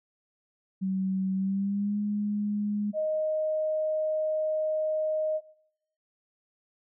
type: tone with pitch glide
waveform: sine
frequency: 190 to 207.2 Hz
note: F#3 to G#3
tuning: +46 to -4 cents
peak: -26 dBFS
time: 0.81-2.92 s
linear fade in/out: 20 ms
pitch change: +150 cents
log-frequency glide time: 1.34-1.98 s
type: tone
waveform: sine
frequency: 622 Hz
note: D#5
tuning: 1 cent flat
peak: -25 dBFS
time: 2.93-5.41 s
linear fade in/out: 50 ms
effects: noise-tail reverb RT60 0.8 s tail -21 dB re dry